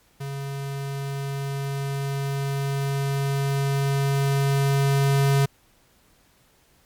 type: tone with level ramp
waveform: square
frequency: 138.59 Hz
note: C#3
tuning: in tune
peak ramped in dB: -30 to -17 dBFS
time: 0.2-5.46 s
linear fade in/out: 10 ms
effects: pink hiss -60 dBFS RMS until 6.85 s + MP3 96 kbps

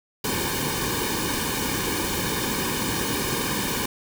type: noise with comb filter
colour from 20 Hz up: pink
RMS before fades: -26 dBFS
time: 0.24-3.86 s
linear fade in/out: 5 ms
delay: 1.5 ms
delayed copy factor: -0.85
effects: none

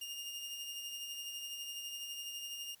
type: tone with tremolo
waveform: sawtooth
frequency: 2826 Hz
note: F7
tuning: 20 cents sharp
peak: -37 dBFS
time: 0.01-2.75 s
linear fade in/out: 5 ms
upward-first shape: sine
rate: 12 Hz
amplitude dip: 35%
effects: white hiss -66 dBFS RMS until 2.8 s

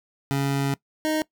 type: tone pair in turn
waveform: 25% pulse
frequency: 138.59 / 310.9 Hz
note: C#3 / D#4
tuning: 0 / -1 cents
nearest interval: octave + major second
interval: 1399 cents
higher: second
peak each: -18 dBFS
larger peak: neither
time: 0.31-0.74 / 1.05-1.22 s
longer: first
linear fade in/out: 0 ms
effects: noise-tail reverb RT60 0.1 s tail -21 dB re dry

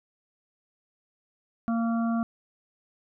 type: harmonic tone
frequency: 230 Hz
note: A#3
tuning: 23 cents flat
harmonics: 1 / 3 / 5 / 6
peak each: -24 / -34 / -38 / -40 dBFS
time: 1.68-2.23 s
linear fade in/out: 0 ms
effects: none

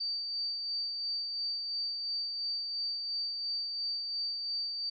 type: tone with tremolo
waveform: sine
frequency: 4622 Hz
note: D8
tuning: 28 cents flat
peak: -31 dBFS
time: 0-4.9 s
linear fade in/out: 10 ms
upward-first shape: sine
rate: 2.9 Hz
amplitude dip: 35%
effects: none

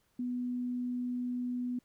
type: tone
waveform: sine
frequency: 246.9 Hz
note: B3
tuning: in tune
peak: -32 dBFS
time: 0.19-1.79 s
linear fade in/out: 5 ms
effects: pink hiss -73 dBFS RMS until 1.84 s

